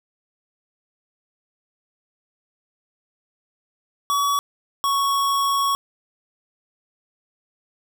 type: tone pair in turn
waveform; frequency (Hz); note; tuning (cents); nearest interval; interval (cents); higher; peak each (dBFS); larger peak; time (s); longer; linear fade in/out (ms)
square; 1133 / 1111; C#6 / C#6; +37 / +4; unison; 33; first; -19; neither; 4.1-4.39 / 4.84-5.75; second; 0
effects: none